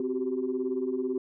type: tone cluster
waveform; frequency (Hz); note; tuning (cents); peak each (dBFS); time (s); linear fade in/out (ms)
sine; 259 / 373 / 391; C4 / F#4 / G4; -17 / +14 / -4; -31; 0-1.18; 2
effects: tanh soft clip ceiling -19 dBFS